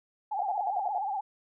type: tone with vibrato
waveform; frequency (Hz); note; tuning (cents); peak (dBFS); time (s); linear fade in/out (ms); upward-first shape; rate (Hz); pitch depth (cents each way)
sine; 811; G#5; -41; -29; 0.31-1.21; 10; triangle; 17; 130
type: tone bursts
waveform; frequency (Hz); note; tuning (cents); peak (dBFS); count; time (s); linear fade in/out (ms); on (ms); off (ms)
sine; 719; F#5; -50; -28; 7; 0.39-0.982; 2; 34; 59
effects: none